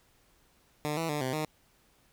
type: tone with pitch steps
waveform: 10% pulse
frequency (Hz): 149.8 / 164.2 / 148.6 / 129.6 / 154.4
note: D3 / E3 / D3 / C3 / D#3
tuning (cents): +35 / -6 / +21 / -16 / -13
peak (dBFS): -22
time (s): 0.85-1.45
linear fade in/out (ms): 0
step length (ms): 120
effects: pink hiss -66 dBFS RMS until 2.12 s